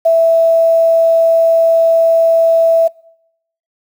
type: tone with quantisation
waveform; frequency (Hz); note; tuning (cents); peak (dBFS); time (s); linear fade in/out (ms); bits
sine; 659.3; E5; 0; -6; 0.05-2.88; 10; 6
effects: noise-tail reverb RT60 0.8 s tail -26 dB re dry